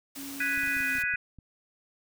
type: noise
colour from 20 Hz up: white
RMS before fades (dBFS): -42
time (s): 0.15-1.03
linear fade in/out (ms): 10
type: tone with pitch glide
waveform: sine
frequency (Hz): 277.2 to 266.4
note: C#4 to C4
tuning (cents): 0 to +31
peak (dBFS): -39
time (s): 0.16-0.99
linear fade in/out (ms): 20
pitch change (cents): -69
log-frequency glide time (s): 0.7-0.88
type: chord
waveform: sine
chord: G# minor seventh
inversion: third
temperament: equal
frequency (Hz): 1480 / 1661.2 / 1975.5 / 2489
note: F#6 / G#6 / B6 / D#7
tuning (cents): 0 / 0 / 0 / 0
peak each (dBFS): -31 / -32 / -33 / -31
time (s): 0.4-1.16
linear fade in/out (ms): 5
type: clicks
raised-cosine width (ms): 5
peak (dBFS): -36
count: 10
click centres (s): 0.577 / 0.635 / 0.675 / 0.767 / 0.805 / 0.954 / 0.985 / 1.038 / 1.139 / 1.387
effects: none